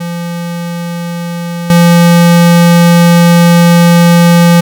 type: tone with level steps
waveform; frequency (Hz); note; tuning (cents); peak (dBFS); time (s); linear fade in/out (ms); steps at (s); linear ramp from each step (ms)
square; 171.6; F3; -30; -16 / -3; 0-4.61; 10; 1.7; 2
effects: none